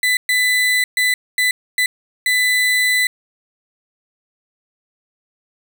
35% pulse tone bursts at uneven times, 2000 Hz, B6, 21 cents sharp, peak -12 dBFS, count 6, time 0.03-0.17 / 0.29-0.84 / 0.97-1.14 / 1.38-1.51 / 1.78-1.86 / 2.26-3.07 s, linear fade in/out 2 ms, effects none

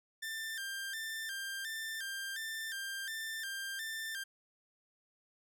sawtooth tone with vibrato, 1684 Hz, G#6, 24 cents sharp, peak -35 dBFS, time 0.22-4.24 s, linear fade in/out 10 ms, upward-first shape square, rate 1.4 Hz, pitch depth 100 cents each way, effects none

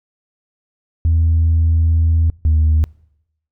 sine tone pair in turn, 81.6 / 77.99 Hz, E2 / D#2, -17 / +5 cents, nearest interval minor second, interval 78 cents, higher first, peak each -9 / -8 dBFS, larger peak second, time 1.05-2.3 / 2.45-2.84 s, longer first, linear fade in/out 0 ms, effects noise-tail reverb RT60 0.8 s tail -25 dB re dry + tanh soft clip ceiling -8 dBFS

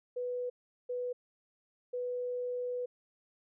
sine tone bursts at uneven times, 493.9 Hz, B4, in tune, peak -33 dBFS, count 3, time 0.16-0.5 / 0.89-1.13 / 1.93-2.86 s, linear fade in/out 10 ms, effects none

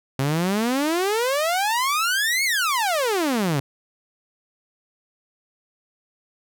sawtooth exponential two-way sweep, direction up then down, 130.6 to 2237 to 130.6 Hz, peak -16 dBFS, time 0.19-3.6 s, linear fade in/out 2 ms, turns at 2.44 s, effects none

